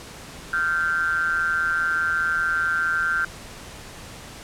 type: ring-modulated tone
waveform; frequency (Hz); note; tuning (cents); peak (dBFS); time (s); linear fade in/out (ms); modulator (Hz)
triangle; 82.41; E2; 0; -15; 0.53-3.25; 5; 1470
effects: pink hiss -40 dBFS RMS until 4.43 s + low-pass 10000 Hz 12 dB/octave